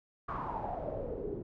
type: noise with low-pass filter sweep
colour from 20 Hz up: pink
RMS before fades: -38 dBFS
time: 0.28-1.43 s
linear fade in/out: 10 ms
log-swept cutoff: 1200 to 350 Hz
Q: 7
effects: none